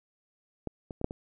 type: clicks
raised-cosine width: 2 ms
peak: -20 / -25 / -24 / -12 / -24 dBFS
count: 5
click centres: 0.673 / 0.908 / 1.014 / 1.044 / 1.109 s
effects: none